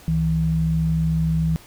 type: tone pair together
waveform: sine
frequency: 67.73 / 161.1 Hz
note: C#2 / E3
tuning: -40 / -39 cents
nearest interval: octave + minor third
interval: 1501 cents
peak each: -25 / -18 dBFS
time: 0.08-1.56 s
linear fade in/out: 0 ms
effects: pink hiss -47 dBFS RMS until 1.66 s